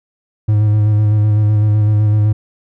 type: tone with vibrato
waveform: triangle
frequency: 105.8 Hz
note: G#2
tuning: 33 cents sharp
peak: -7 dBFS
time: 0.48-2.33 s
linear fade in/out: 10 ms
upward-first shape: square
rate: 7.9 Hz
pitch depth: 20 cents each way
effects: none